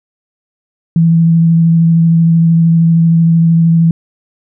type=tone with vibrato; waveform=sine; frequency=165.6 Hz; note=E3; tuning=8 cents sharp; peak=-5 dBFS; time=0.96-3.91 s; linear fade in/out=2 ms; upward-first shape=triangle; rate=13 Hz; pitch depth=17 cents each way; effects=none